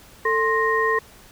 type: tone cluster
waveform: sine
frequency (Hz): 445.2 / 1055 / 1863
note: A4 / C6 / A#6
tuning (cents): +20 / +14 / -2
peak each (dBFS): -22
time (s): 0.25-0.99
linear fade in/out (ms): 5
effects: pink hiss -48 dBFS RMS until 1.31 s